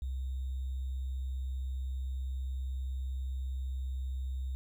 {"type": "tone with sample-and-hold", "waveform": "sine", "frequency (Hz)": 65.2, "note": "C2", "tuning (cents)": -5, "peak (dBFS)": -33, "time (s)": [0.02, 4.55], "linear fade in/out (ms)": 0, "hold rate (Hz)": 3675, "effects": []}